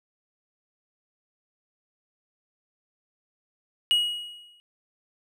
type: tone with exponential decay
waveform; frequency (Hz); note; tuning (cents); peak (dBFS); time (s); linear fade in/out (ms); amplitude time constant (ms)
triangle; 2900; F#7; -35; -15; 3.91-4.6; 0; 150
effects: none